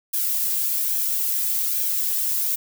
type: noise with flanger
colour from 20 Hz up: violet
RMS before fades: -23 dBFS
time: 0.13-2.56 s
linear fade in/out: 10 ms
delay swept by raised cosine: 1.2 to 2.5 ms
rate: 1.2 Hz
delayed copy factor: +0.55
effects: none